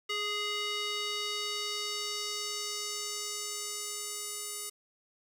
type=tone with band-pass filter sweep; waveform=square; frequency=415.3 Hz; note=G#4; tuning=in tune; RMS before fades=-36 dBFS; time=0.09-4.7 s; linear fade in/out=10 ms; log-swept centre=2900 to 9600 Hz; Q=1.5; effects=9-bit